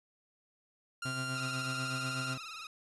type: tone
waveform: sawtooth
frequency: 1392 Hz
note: F6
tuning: 6 cents flat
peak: -33 dBFS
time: 1.02-2.34 s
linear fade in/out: 5 ms
type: tone with tremolo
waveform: 30% pulse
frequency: 130.81 Hz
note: C3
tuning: in tune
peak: -33 dBFS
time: 1.05-2.38 s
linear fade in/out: 5 ms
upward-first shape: sine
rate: 8.1 Hz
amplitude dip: 50%
type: tone with vibrato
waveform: 15% pulse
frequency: 1298 Hz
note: E6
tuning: 27 cents flat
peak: -36 dBFS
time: 1.35-2.67 s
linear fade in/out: 2 ms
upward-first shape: sine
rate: 19 Hz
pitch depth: 87 cents each way
effects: resampled to 24000 Hz + 10-bit